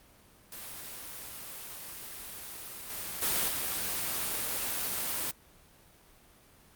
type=noise with level steps; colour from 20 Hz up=white; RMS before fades=-43 / -38 / -29 / -33 dBFS; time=0.52-5.31 s; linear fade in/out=2 ms; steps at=2.9 / 3.22 / 3.48 s; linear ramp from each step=2 ms; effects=pink hiss -59 dBFS RMS until 6.75 s + Opus 32 kbps